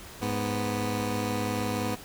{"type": "tone pair together", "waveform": "15% pulse", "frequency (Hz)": [103.89, 246.9], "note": ["G#2", "B3"], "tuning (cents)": [1, 0], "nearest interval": "octave + minor third", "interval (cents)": 1499, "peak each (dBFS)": [-24, -24], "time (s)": [0.21, 1.96], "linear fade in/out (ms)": 20, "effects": ["pink hiss -45 dBFS RMS until 2.04 s"]}